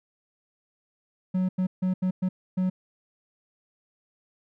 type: tone bursts at uneven times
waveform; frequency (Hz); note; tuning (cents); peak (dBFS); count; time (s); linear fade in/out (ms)
triangle; 185; F#3; 0; -20; 6; 1.34-1.49 / 1.58-1.67 / 1.82-1.94 / 2.02-2.11 / 2.22-2.29 / 2.57-2.7; 10
effects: none